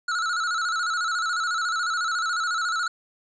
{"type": "tone with vibrato", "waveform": "square", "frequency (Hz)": 1377, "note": "F6", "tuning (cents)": -25, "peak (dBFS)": -24, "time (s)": [0.08, 2.88], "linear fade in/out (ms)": 5, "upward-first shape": "square", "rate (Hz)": 14, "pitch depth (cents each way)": 76, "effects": ["resampled to 16000 Hz", "10-bit"]}